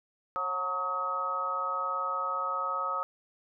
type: harmonic tone with a mistuned harmonic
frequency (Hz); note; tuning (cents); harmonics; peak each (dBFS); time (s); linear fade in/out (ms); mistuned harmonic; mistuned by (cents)
181.5; F#3; -33; 3 / 4 / 5 / 6 / 7; -39 / -42 / -39 / -39 / -30; 0.36-3.03; 0; 6; +63
effects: none